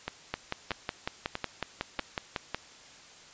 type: two click trains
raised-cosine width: 0.3 ms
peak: -14 / -16 dBFS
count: 13 / 4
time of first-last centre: 0.34-2.546 / 0.08-1.991 s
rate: 5.44 / 1.57 Hz
effects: white hiss -52 dBFS RMS until 3.33 s + resampled to 16000 Hz